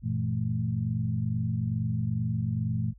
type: tone cluster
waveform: sine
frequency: 95.3 / 117.6 / 165.8 / 216.4 Hz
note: G2 / A#2 / E3 / A3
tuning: -48 / +16 / +10 / -29 cents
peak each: -35 / -28 / -33 / -34 dBFS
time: 0.02-2.94 s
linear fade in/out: 50 ms
effects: added 50 Hz sine -50 dBFS peak until 2.98 s